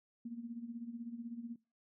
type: tone with tremolo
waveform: sine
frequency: 234.4 Hz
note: A#3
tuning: 10 cents sharp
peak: -39 dBFS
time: 0.25-1.56 s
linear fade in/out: 5 ms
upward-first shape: sine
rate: 16 Hz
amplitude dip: 70%
effects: noise-tail reverb RT60 0.4 s tail -25 dB re dry